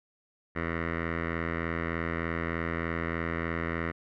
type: tone with low-pass filter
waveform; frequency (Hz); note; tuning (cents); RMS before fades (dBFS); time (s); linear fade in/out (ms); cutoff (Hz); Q
10% pulse; 83.3; E2; +19; -32; 0.55-3.92; 20; 1800; 5.7
effects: none